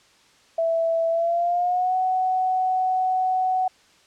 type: tone with pitch glide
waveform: sine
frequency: 660 to 745.1 Hz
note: E5 to F#5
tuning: +2 to +12 cents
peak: -19 dBFS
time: 0.58-3.68 s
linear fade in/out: 5 ms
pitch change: +210 cents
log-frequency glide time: 1.09-1.96 s
effects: white hiss -56 dBFS RMS until 4.06 s + low-pass 6000 Hz 12 dB/octave